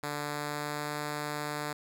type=tone with pitch glide; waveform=5% pulse; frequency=146.83 to 148.45 Hz; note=D3 to D3; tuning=0 to +19 cents; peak=-22 dBFS; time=0.03-1.73 s; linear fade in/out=5 ms; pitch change=+19 cents; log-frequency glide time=0.14-0.98 s; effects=none